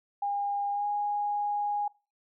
sine tone with pitch glide, 810 to 824.2 Hz, G#5 to G#5, -43 to -13 cents, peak -27 dBFS, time 0.22-1.88 s, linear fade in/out 5 ms, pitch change +30 cents, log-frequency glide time 0.72-0.86 s, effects noise-tail reverb RT60 0.3 s tail -23 dB re dry

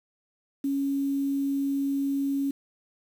sine tone with quantisation, 277.2 Hz, C#4, in tune, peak -24 dBFS, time 0.64-2.51 s, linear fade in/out 5 ms, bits 8, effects none

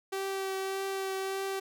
sawtooth tone with vibrato, 386.2 Hz, G4, 26 cents flat, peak -28 dBFS, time 0.12-1.6 s, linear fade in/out 10 ms, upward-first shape triangle, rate 1.7 Hz, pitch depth 15 cents each way, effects none

